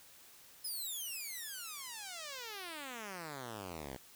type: exponential sweep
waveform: 5% pulse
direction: down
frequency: 5190 to 61.74 Hz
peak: -32 dBFS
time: 0.64-3.97 s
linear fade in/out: 10 ms
effects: white hiss -59 dBFS RMS until 4.15 s